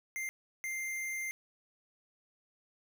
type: tone bursts at uneven times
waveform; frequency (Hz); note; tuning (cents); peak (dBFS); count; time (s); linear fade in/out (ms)
square; 2096; C7; +2; -36; 2; 0.16-0.29 / 0.64-1.31; 0
effects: none